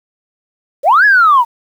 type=linear two-way sweep; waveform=sine; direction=up then down; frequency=489.4 to 1720 to 905 Hz; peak=-4 dBFS; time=0.83-1.45 s; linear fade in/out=50 ms; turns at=1.05 s; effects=tanh soft clip ceiling -1 dBFS + 7-bit